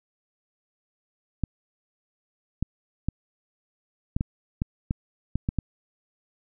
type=clicks; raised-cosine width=5 ms; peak=-12 dBFS; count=10; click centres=1.437 / 2.626 / 3.086 / 4.165 / 4.209 / 4.619 / 4.909 / 5.356 / 5.489 / 5.587 s; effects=none